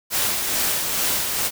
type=noise with tremolo; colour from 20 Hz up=white; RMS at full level=-21 dBFS; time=0.1-1.51 s; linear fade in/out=50 ms; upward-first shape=sine; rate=2.3 Hz; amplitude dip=35%; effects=none